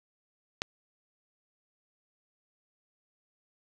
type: click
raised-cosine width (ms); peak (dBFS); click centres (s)
0.2; -12; 0.619
effects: none